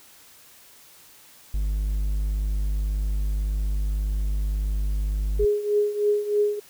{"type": "tone", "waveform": "triangle", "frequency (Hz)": 50.9, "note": "G#1", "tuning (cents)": -34, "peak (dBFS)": -20, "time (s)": [1.54, 5.45], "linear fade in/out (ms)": 0}
{"type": "tone with tremolo", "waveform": "sine", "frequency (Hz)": 415.3, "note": "G#4", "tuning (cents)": 0, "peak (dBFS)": -16, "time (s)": [5.39, 6.6], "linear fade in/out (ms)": 10, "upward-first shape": "triangle", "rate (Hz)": 3.2, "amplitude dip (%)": 80}
{"effects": ["white hiss -51 dBFS RMS until 6.69 s"]}